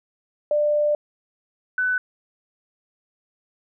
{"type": "tone pair in turn", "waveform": "sine", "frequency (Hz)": [594, 1500.2], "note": ["D5", "F#6"], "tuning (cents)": [20, 23], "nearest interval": "octave + major third", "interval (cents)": 1603, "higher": "second", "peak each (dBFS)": [-17, -19], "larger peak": "first", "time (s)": [[0.51, 0.95], [1.78, 1.98]], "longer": "first", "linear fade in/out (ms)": 2, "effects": []}